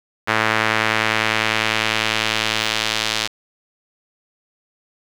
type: tone with band-pass filter sweep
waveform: sawtooth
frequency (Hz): 110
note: A2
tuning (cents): 0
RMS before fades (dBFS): -20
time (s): 0.27-3.28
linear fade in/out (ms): 20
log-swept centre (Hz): 1700 to 4000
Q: 1.3
effects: 7-bit